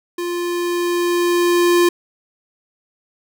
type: tone with level ramp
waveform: square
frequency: 349.2 Hz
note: F4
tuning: in tune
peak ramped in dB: -22 to -11 dBFS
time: 0.18-1.89 s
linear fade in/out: 5 ms
effects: none